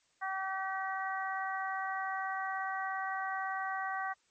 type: harmonic tone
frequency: 383.2 Hz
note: G4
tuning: 39 cents flat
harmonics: 2 / 3 / 4 / 5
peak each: -37 / -39 / -40 / -41 dBFS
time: 0.21-4.14 s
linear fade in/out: 20 ms
effects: white hiss -72 dBFS RMS until 4.3 s + MP3 32 kbps